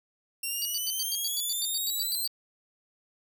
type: exponential sweep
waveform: 5% pulse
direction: up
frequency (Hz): 2737 to 4186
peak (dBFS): -22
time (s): 0.43-2.27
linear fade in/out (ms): 5
type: tone bursts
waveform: triangle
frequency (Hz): 4598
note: D8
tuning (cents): -37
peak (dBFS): -29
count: 14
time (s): 0.62-2.276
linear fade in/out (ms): 0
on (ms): 31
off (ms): 94
effects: none